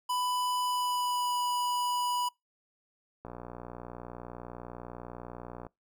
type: tone with pitch glide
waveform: square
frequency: 994 to 982 Hz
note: B5 to B5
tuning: +11 to -10 cents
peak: -29 dBFS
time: 0.09-2.29 s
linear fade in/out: 10 ms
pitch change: -21 cents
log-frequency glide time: 0.63-1.38 s
type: click train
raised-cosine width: 1 ms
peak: -28 dBFS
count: 146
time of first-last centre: 3.25-5.667 s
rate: 60 Hz
effects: noise-tail reverb RT60 0.2 s tail -26 dB re dry